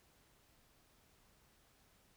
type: silence
effects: pink hiss -70 dBFS RMS until 2.16 s